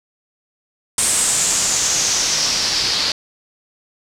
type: noise with low-pass filter sweep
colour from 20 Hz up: white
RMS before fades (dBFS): -18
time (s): 0.98-3.12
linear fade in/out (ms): 2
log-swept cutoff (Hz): 8700 to 4500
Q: 4
effects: none